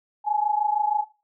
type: tone pair together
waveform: sine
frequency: 832.6 / 859 Hz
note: G#5 / A5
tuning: +4 / -42 cents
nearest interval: minor second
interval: 54 cents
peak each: -22 / -25 dBFS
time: 0.24-1.05 s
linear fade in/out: 50 ms
effects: noise-tail reverb RT60 0.3 s tail -19 dB re dry